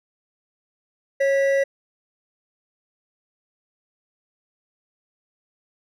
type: tone pair together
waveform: triangle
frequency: 549 / 1956.4 Hz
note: C#5 / B6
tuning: -17 / -17 cents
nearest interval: octave + minor seventh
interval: 2200 cents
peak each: -15 / -25 dBFS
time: 1.2-1.64 s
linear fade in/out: 10 ms
effects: none

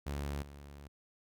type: tone with level steps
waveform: sawtooth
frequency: 71.2 Hz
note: C#2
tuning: 47 cents sharp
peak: -32 / -45 dBFS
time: 0.06-0.88 s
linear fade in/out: 10 ms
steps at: 0.42 s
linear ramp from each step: 2 ms
effects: none

